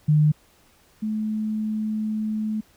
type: tone pair in turn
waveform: sine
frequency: 151.4 / 215.7 Hz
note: D#3 / A3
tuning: -47 / -34 cents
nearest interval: tritone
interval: 613 cents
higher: second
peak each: -14 / -23 dBFS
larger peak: first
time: 0.08-0.32 / 1.02-2.61 s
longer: second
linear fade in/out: 10 ms
effects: pink hiss -58 dBFS RMS until 2.76 s